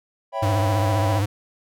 triangle chord, C# half-diminished seventh, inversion none, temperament equal, 554.4 / 659.3 / 784 / 987.8 Hz, C#5 / E5 / G5 / B5, 0 / 0 / 0 / 0 cents, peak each -27 dBFS, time 0.32-1.22 s, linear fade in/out 50 ms
square tone with vibrato, 100.9 Hz, G#2, 49 cents flat, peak -20 dBFS, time 0.42-1.26 s, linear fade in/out 10 ms, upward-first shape triangle, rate 15 Hz, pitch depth 100 cents each way
effects none

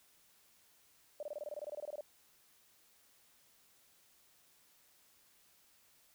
sine tone bursts, 595 Hz, D5, 22 cents sharp, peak -39 dBFS, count 16, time 1.2-2.009 s, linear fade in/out 2 ms, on 29 ms, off 23 ms, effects white hiss -68 dBFS RMS until 6.14 s

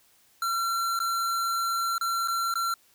square tone with dropouts, 1362 Hz, F6, 44 cents flat, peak -26 dBFS, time 0.42-2.74 s, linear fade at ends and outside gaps 2 ms, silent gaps 0.991-1.001 / 1.981-2.011 / 2.276-2.282 / 2.54-2.555 s, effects white hiss -62 dBFS RMS until 2.94 s

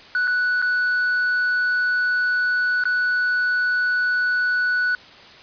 triangle tone with dropouts, 1480 Hz, F#6, in tune, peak -16 dBFS, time 0.15-4.95 s, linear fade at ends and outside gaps 1 ms, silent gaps 0.273-0.277 / 0.617-0.624 / 2.838-2.854 s, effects white hiss -44 dBFS RMS until 5.42 s + resampled to 11025 Hz

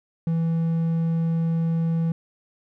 triangle tone, 164.81 Hz, E3, in tune, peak -18 dBFS, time 0.27-2.12 s, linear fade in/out 2 ms, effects none

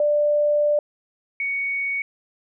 sine tone pair in turn, 591 / 2231 Hz, D5 / C#7, +11 / +11 cents, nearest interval octave + major seventh, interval 2300 cents, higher second, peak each -16 / -22 dBFS, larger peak first, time 0-0.79 / 1.4-2.02 s, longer first, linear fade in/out 2 ms, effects none

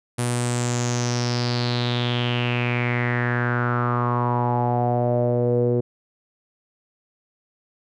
sawtooth tone with low-pass filter sweep, 121.4 Hz, B2, 29 cents flat, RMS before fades -22 dBFS, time 0.18-5.81 s, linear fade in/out 10 ms, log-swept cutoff 9800 to 430 Hz, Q 5.8, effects none

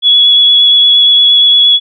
sine tone with vibrato, 3380 Hz, G#7, 30 cents sharp, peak -3 dBFS, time 0.02-1.8 s, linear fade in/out 50 ms, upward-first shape triangle, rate 8.6 Hz, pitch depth 13 cents each way, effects none

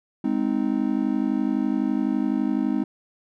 triangle chord, Ab major, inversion none, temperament just, 207.7 / 259.6 / 311.5 Hz, Ab3 / C4 / Eb4, 0 / -13 / +2 cents, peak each -24 / -22 / -24 dBFS, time 0.24-2.84 s, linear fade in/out 5 ms, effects none

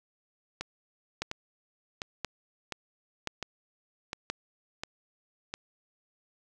two click trains, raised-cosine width 0.2 ms, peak -17 / -14 dBFS, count 8 / 4, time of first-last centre 0.61-5.54 / 1.22-4.3 s, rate 1.42 / 0.974 Hz, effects none

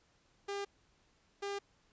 sawtooth tone pair in turn, 401 / 401 Hz, G4 / G4, +39 / +39 cents, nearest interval unison, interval 0 cents, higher neither, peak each -33 / -33 dBFS, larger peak neither, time 0.48-0.65 / 1.42-1.59 s, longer neither, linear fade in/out 10 ms, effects pink hiss -71 dBFS RMS until 1.92 s + resampled to 16000 Hz

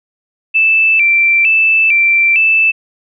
sine tone with vibrato, 2489 Hz, D#7, in tune, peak -7 dBFS, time 0.54-2.72 s, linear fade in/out 20 ms, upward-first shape square, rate 1.1 Hz, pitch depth 100 cents each way, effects none

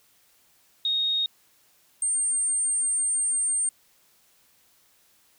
sine tone pair in turn, 3729 / 8702 Hz, A#7 / C#9, 0 / -33 cents, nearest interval octave + minor third, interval 1467 cents, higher second, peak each -22 dBFS, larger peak neither, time 0.85-1.26 / 2.02-3.69 s, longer second, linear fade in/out 2 ms, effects white hiss -62 dBFS RMS until 5.38 s

